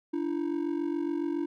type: ring-modulated tone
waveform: triangle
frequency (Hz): 315.1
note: D#4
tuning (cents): +22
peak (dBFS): -23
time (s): 0.13-1.46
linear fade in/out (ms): 10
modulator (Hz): 23.6
effects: none